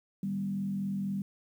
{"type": "tone with frequency modulation", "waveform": "sine", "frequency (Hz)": 196, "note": "G3", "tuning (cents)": 0, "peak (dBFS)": -30, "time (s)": [0.23, 1.22], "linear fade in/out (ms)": 2, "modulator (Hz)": 44.1, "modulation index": 0.56, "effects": ["10-bit"]}